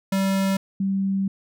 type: tone pair in turn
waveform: square / sine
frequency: 193.6 / 194.36 Hz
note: G3 / G3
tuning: -21 / -15 cents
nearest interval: unison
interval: 6 cents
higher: second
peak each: -20 dBFS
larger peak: neither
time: 0.12-0.57 / 0.8-1.28 s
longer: second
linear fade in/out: 5 ms
effects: none